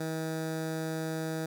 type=tone with notch filter; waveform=15% pulse; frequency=160 Hz; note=D#3; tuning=49 cents sharp; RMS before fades=-34 dBFS; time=0-1.46 s; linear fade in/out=5 ms; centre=2800 Hz; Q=1.9; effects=none